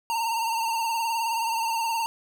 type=tone with vibrato; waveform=square; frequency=912 Hz; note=A#5; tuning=38 cents flat; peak=-25 dBFS; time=0.1-2.06 s; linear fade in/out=0 ms; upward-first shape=sine; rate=19 Hz; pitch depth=48 cents each way; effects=none